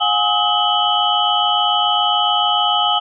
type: tone cluster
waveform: sine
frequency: 721 / 828 / 1273 / 3003 / 3232 Hz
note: F#5 / G#5 / D#6 / F#7 / G#7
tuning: -45 / -5 / +39 / +25 / -48 cents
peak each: -21 / -19 / -20 / -18 / -23 dBFS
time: 0-3 s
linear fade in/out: 20 ms
effects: none